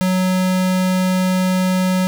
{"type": "tone", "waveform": "square", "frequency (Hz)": 185, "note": "F#3", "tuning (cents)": 0, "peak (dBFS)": -15, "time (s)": [0.01, 2.07], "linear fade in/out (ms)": 0, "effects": []}